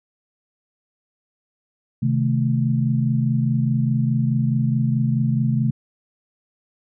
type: chord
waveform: sine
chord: A diminished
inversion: first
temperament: equal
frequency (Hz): 130.81 / 155.56 / 220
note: C3 / Eb3 / A3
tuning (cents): 0 / 0 / 0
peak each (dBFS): -19 / -24 / -22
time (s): 2.02-5.71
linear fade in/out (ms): 10
effects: none